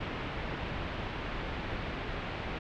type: low-pass noise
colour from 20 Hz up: pink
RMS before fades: -37 dBFS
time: 0-2.59 s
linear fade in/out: 10 ms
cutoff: 3200 Hz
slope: 24 dB/octave
effects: none